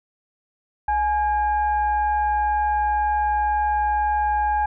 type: tone with frequency modulation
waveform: sine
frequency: 840 Hz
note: G#5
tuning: 19 cents sharp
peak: -18 dBFS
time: 0.88-4.66 s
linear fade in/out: 5 ms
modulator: 778 Hz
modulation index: 0.5
effects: none